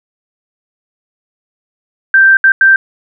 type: tone bursts at uneven times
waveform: sine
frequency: 1568 Hz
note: G6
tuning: in tune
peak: -3 dBFS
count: 3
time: 2.14-2.37 / 2.44-2.52 / 2.61-2.76 s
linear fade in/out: 2 ms
effects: none